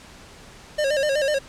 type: tone with vibrato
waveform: square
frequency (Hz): 573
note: D5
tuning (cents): -43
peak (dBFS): -20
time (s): 0.78-1.39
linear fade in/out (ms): 10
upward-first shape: square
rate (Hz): 8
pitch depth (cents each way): 87
effects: pink hiss -45 dBFS RMS until 1.48 s + low-pass 8000 Hz 12 dB/octave